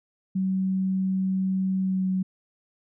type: tone with pitch glide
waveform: sine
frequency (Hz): 189.3 to 187.34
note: F#3 to F#3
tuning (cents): +40 to +22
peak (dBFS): -22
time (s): 0.35-2.23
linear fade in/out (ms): 10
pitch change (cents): -18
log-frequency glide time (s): 1.81-2.07
effects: none